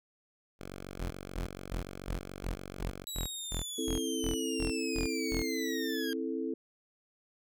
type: tone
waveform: 5% pulse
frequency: 46.94 Hz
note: F#1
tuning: 26 cents sharp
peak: -31 dBFS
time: 0.59-3.05 s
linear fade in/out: 20 ms
type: tone bursts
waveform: sawtooth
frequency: 42.47 Hz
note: F1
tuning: 48 cents flat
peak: -29 dBFS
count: 13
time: 0.99-5.43 s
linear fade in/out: 20 ms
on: 120 ms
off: 240 ms
type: linear sweep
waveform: 20% pulse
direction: down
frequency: 3927 to 1600 Hz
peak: -32 dBFS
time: 3.07-6.13 s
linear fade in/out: 0 ms
type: chord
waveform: sine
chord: A minor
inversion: first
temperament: equal with one note detuned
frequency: 264.7 / 329.6 / 440 Hz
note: C4 / E4 / A4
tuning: +20 / 0 / 0 cents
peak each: -36 / -36 / -37 dBFS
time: 3.78-6.54 s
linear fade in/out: 5 ms
effects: none